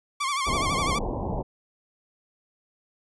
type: tone with vibrato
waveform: sawtooth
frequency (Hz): 1110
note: C#6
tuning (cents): +2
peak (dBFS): -21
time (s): 0.2-0.99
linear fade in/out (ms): 10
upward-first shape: sine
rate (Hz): 12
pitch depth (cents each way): 97
type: low-pass noise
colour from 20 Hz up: pink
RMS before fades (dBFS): -29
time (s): 0.46-1.43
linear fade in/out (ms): 20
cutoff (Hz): 1000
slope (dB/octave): 96
effects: resampled to 24000 Hz